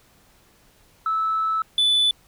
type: tone pair in turn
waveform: sine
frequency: 1308 / 3485 Hz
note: E6 / A7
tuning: -14 / -17 cents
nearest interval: octave + perfect fourth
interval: 1697 cents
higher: second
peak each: -19 / -13 dBFS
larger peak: second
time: 1.06-1.62 / 1.78-2.11 s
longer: first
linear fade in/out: 2 ms
effects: tanh soft clip ceiling -15 dBFS + pink hiss -57 dBFS RMS until 2.27 s